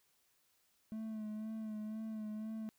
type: tone with vibrato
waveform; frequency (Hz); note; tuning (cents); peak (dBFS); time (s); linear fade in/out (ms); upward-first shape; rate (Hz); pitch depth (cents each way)
triangle; 217; A3; -24; -38; 0.92-2.69; 0; sine; 2; 33
effects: white hiss -75 dBFS RMS until 2.78 s